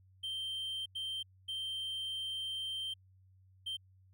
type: tone bursts at uneven times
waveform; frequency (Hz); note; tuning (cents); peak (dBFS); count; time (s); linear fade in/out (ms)
triangle; 3136; G7; 0; -35; 4; 0.23-0.86 / 0.95-1.23 / 1.48-2.94 / 3.66-3.77; 10
effects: added 94 Hz sine -61 dBFS peak until 4.13 s